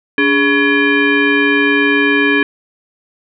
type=tone with frequency modulation; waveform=sine; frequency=987.8 Hz; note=B5; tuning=in tune; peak=-9 dBFS; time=0.18-2.43 s; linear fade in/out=2 ms; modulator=701 Hz; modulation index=2.2; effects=none